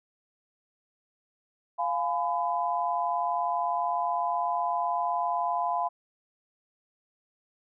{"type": "chord", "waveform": "sine", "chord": "F diminished", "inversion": "none", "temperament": "just", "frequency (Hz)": [698.5, 838.1, 1005.8], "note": ["F5", "Ab5", "Cb6"], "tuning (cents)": [0, 16, 31], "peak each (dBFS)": [-29, -32, -29], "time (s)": [1.78, 5.89], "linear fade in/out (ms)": 20, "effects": []}